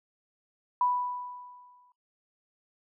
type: tone with exponential decay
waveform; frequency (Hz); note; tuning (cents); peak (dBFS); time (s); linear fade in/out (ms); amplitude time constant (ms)
sine; 987.8; B5; 0; -21; 0.81-1.92; 2; 240
effects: noise-tail reverb RT60 0.3 s tail -24 dB re dry